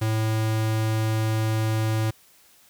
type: tone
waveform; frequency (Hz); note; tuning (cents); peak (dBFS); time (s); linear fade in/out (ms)
square; 110; A2; 0; -22; 0.01-2.11; 10
effects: white hiss -56 dBFS RMS until 2.69 s